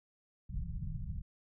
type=low-pass noise; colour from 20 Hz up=pink; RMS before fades=-39 dBFS; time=0.49-1.22 s; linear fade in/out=5 ms; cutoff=190 Hz; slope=96 dB/octave; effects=none